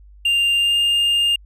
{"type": "tone with pitch glide", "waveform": "triangle", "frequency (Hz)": [2794, 2813], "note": ["F7", "F7"], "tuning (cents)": [0, 12], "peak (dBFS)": -13, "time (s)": [0.25, 1.36], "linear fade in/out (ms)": 5, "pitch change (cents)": 12, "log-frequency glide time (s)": [0.56, 0.77], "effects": ["added 50 Hz sine -42 dBFS peak until 1.45 s"]}